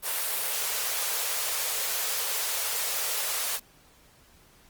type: high-pass noise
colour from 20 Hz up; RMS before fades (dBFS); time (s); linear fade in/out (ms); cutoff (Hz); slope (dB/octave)
white; -29; 0.02-3.6; 50; 410; 96
effects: pink hiss -58 dBFS RMS until 4.69 s + Opus 32 kbps